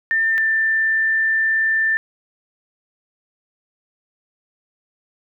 sine tone pair in turn, 1797 / 1780.5 Hz, A6 / A6, +36 / +20 cents, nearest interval unison, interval 16 cents, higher first, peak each -15 dBFS, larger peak neither, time 0.11-0.38 / 0.38-1.97 s, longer second, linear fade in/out 0 ms, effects none

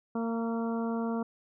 harmonic tone with a mistuned harmonic, 229.1 Hz, A#3, 30 cents flat, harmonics 1 / 2 / 3 / 4 / 5 / 6, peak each -30 / -36 / -40 / -42 / -44 / -46 dBFS, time 0.15-1.23 s, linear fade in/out 5 ms, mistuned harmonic 4, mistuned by +20 cents, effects none

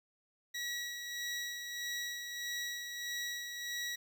20% pulse tone with tremolo, 1924 Hz, B6, 46 cents flat, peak -31 dBFS, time 0.54-3.96 s, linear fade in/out 10 ms, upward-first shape sine, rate 1.6 Hz, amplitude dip 45%, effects 11-bit

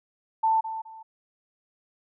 sine tone with echo, 888 Hz, A5, 16 cents sharp, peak -19 dBFS, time 0.43-0.61 s, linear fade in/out 10 ms, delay 210 ms, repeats 2, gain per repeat -11 dB, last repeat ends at 1.03 s, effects none

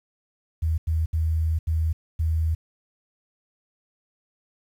sine tone bursts at uneven times, 80.2 Hz, E2, 47 cents flat, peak -20 dBFS, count 5, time 0.62-0.78 / 0.87-1.06 / 1.13-1.59 / 1.67-1.93 / 2.19-2.55 s, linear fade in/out 10 ms, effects 9-bit

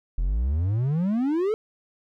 triangle exponential sweep, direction up, 39.67 to 450.7 Hz, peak -19 dBFS, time 0.18-1.54 s, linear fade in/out 0 ms, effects none

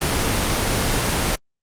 pink noise, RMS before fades -20 dBFS, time 0.01-1.36 s, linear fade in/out 10 ms, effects low-pass 12000 Hz 12 dB/octave + Opus 24 kbps

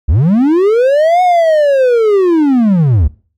triangle linear two-way sweep, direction up then down, 57.6 to 737 to 63.1 Hz, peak -4 dBFS, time 0.08-3.08 s, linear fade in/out 10 ms, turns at 1.22 s, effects noise-tail reverb RT60 0.4 s tail -21 dB re dry + MP3 96 kbps

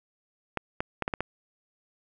clicks, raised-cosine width 0.5 ms, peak -13 dBFS, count 6, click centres 0.573 / 0.805 / 1.023 / 1.079 / 1.138 / 1.206 s, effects none

